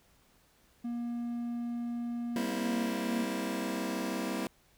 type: tone with pitch glide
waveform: triangle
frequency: 237.6 to 233.4 Hz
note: A#3 to A#3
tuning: +33 to +2 cents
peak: -31 dBFS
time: 0.84-3.24 s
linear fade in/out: 10 ms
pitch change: -31 cents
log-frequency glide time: 2.65-2.86 s
type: chord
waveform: sawtooth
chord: C dominant seventh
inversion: second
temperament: just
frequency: 196.22 / 235.5 / 261.6 / 327 Hz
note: G3 / Bb3 / C4 / E4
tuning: +2 / +18 / 0 / -14 cents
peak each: -34 dBFS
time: 2.36-4.47 s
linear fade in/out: 2 ms
effects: pink hiss -66 dBFS RMS until 4.77 s